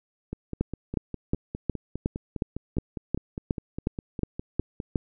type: two click trains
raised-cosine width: 3 ms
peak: -11 / -19 dBFS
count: 13 / 23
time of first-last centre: 0.61-4.958 / 0.33-4.802 s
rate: 2.76 / 4.92 Hz
effects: none